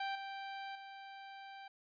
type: tone with level steps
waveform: sawtooth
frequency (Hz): 784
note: G5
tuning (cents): 0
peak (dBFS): -33 / -39 / -45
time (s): 0-1.68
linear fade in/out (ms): 5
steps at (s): 0.15 / 0.75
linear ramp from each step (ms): 5
effects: resampled to 11025 Hz